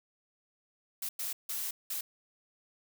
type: noise bursts at uneven times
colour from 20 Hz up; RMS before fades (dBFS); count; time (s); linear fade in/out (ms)
blue; -36; 4; 1.02-1.09 / 1.19-1.33 / 1.49-1.71 / 1.9-2.01; 5
effects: none